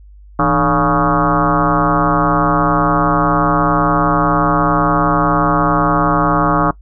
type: tone with frequency modulation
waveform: sine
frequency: 706 Hz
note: F5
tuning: 19 cents sharp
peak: -10 dBFS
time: 0.39-6.71 s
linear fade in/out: 5 ms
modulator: 135 Hz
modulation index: 4.6
effects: noise-tail reverb RT60 0.1 s tail -21 dB re dry + added 50 Hz sine -37 dBFS peak until 6.81 s

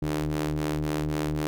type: ring-modulated tone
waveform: sawtooth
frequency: 76.3 Hz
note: D#2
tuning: 33 cents flat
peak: -19 dBFS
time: 0.02-1.47 s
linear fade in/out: 0 ms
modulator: 227 Hz
effects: none

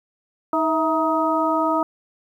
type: harmonic tone with a mistuned harmonic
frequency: 314.7 Hz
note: D#4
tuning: 20 cents sharp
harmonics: 1 / 2 / 3 / 4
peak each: -23 / -23 / -23 / -23 dBFS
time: 0.53-1.83 s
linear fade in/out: 2 ms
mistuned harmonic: 2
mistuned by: +63 cents
effects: 9-bit

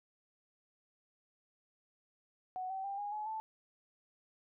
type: tone with pitch steps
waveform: sine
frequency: 742 / 767.3 / 793.4 / 820.5 / 848.4 / 877.3 Hz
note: F#5 / G5 / G5 / G#5 / G#5 / A5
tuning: +5 / -37 / +21 / -21 / +37 / -5 cents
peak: -37 dBFS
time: 2.56-3.4 s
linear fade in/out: 0 ms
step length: 140 ms
effects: none

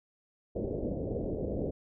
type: low-pass noise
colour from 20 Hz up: white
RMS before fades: -34 dBFS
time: 0.55-1.71 s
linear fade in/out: 10 ms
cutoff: 570 Hz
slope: 48 dB/octave
effects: none

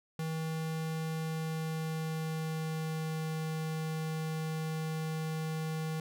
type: tone with pitch glide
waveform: square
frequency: 159.9 to 158.43 Hz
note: D#3 to D#3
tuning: +48 to +32 cents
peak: -34 dBFS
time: 0.19-6 s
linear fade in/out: 2 ms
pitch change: -16 cents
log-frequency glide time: 1.09-3.25 s
effects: none

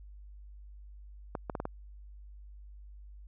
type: clicks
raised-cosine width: 1 ms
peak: -20 dBFS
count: 5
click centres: 1.352 / 1.498 / 1.552 / 1.601 / 1.654 s
effects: added 50 Hz sine -47 dBFS peak until 3.27 s

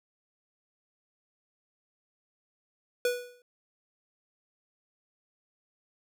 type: tone with exponential decay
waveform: square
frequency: 490 Hz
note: B4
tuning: 14 cents flat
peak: -23 dBFS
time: 3.05-3.42 s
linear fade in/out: 2 ms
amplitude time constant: 80 ms
effects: none

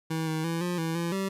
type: tone with pitch steps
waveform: 25% pulse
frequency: 160.9 / 158.3 / 166.2 / 176.9 / 163.3 / 169.7 / 193.7 Hz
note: E3 / D#3 / E3 / F3 / E3 / F3 / G3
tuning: -42 / +30 / +15 / +23 / -16 / -49 / -20 cents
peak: -24 dBFS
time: 0.1-1.29 s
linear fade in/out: 10 ms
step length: 170 ms
effects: resampled to 32000 Hz

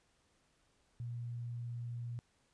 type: tone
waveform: sine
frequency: 119.2 Hz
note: A#2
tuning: 39 cents sharp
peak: -39 dBFS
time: 1-2.19 s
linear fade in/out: 0 ms
effects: pink hiss -74 dBFS RMS until 2.53 s + resampled to 22050 Hz

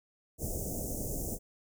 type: band-stop noise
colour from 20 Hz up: pink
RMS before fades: -36 dBFS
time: 0.38-1.39 s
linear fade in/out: 50 ms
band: 670 to 6200 Hz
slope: 48 dB/octave
effects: none

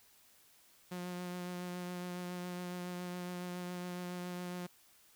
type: tone with vibrato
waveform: sawtooth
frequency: 178.6 Hz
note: F3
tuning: 39 cents sharp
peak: -36 dBFS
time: 0.91-4.67 s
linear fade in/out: 10 ms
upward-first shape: triangle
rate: 7.2 Hz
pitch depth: 17 cents each way
effects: white hiss -65 dBFS RMS until 5.15 s

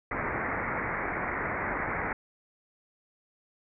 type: low-pass noise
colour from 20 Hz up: white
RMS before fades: -32 dBFS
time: 0.11-2.13 s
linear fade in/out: 2 ms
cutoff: 2200 Hz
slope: 96 dB/octave
effects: none

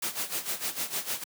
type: noise with tremolo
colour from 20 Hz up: white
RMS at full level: -30 dBFS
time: 0.02-1.24 s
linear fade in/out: 5 ms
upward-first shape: sine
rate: 6.6 Hz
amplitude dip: 80%
effects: high-pass 150 Hz 12 dB/octave

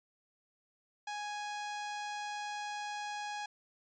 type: tone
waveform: sawtooth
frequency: 830.6 Hz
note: G#5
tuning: in tune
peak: -34 dBFS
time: 1.07-3.46 s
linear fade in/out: 5 ms
effects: resampled to 16000 Hz

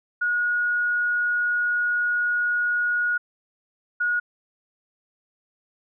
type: tone bursts at uneven times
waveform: sine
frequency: 1448 Hz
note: F#6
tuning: 38 cents flat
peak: -20 dBFS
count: 2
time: 0.21-3.18 / 4-4.2 s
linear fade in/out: 10 ms
effects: none

